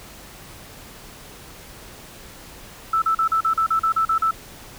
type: tone bursts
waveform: sine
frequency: 1318.5 Hz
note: E6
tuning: in tune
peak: -16 dBFS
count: 11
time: 2.93-4.31 s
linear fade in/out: 5 ms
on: 90 ms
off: 39 ms
effects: pink hiss -42 dBFS RMS until 4.78 s